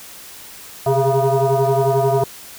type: tone with frequency modulation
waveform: sine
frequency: 141.6 Hz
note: C#3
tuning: 37 cents sharp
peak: -13 dBFS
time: 0.86-2.24 s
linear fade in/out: 5 ms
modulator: 272 Hz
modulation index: 2.7
effects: white hiss -38 dBFS RMS until 2.58 s